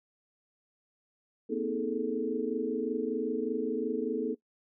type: tone cluster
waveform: sine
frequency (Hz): 233.5 / 256.7 / 316.3 / 415.6 / 440.8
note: A#3 / C4 / D#4 / G#4 / A4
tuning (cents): +3 / -33 / +29 / +1 / +3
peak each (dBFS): -36 / -36 / -36 / -37 / -32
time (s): 1.49-4.35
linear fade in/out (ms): 20
effects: noise-tail reverb RT60 0.1 s tail -18 dB re dry